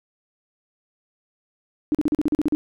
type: tone bursts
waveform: sine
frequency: 301.3 Hz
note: D4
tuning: 44 cents sharp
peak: -16 dBFS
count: 10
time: 1.92-2.55 s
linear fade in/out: 0 ms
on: 27 ms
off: 40 ms
effects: none